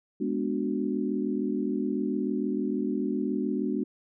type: chord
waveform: sine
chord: G# half-diminished seventh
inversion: none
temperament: equal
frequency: 207.7 / 246.9 / 293.7 / 370 Hz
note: G#3 / B3 / D4 / F#4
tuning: 0 / 0 / 0 / 0 cents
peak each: -31 / -31 / -31 / -33 dBFS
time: 0.2-3.84 s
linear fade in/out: 10 ms
effects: none

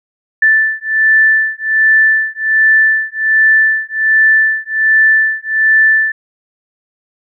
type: beating tone pair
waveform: sine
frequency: 1760 / 1761.3 Hz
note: A6 / A6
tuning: 0 / +1 cents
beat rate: 1.3 Hz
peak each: -11 dBFS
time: 0.42-6.12 s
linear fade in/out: 5 ms
effects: none

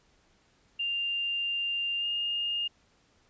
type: tone with pitch glide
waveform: sine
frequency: 2794 to 2830 Hz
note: F7 to F7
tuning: 0 to +22 cents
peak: -28 dBFS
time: 0.79-2.68 s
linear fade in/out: 10 ms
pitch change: +22 cents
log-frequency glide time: 1.99-2.05 s
effects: pink hiss -66 dBFS RMS until 3.29 s + resampled to 16000 Hz

